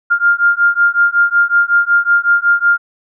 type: beating tone pair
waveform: sine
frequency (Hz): 1400 / 1405.4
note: F6 / F6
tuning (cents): +4 / +10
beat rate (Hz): 5.4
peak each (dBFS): -12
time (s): 0.1-2.78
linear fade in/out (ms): 20
effects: none